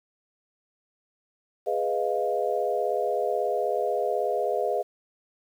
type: chord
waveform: sine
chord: F half-diminished seventh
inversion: first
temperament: equal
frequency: 415.3 / 493.9 / 622.3 / 698.5 Hz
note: Ab4 / Cb5 / Eb5 / F5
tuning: 0 / 0 / 0 / 0 cents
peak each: -29 dBFS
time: 1.66-4.83 s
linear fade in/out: 20 ms
effects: 9-bit